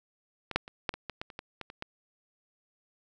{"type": "clicks", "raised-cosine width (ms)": 0.3, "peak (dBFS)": [-20, -8, -28, -12, -23, -20, -20, -30, -22, -22, -28, -20], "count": 12, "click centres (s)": [0.513, 0.56, 0.679, 0.892, 0.94, 1.097, 1.215, 1.302, 1.391, 1.613, 1.701, 1.824], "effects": []}